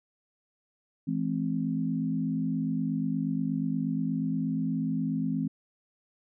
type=chord; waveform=sine; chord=E augmented; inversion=none; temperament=equal with one note detuned; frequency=164.81 / 213 / 261.6 Hz; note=E3 / G#3 / B#3; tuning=0 / +44 / 0 cents; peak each=-31 / -32 / -30 dBFS; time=1.07-5.48 s; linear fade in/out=10 ms; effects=none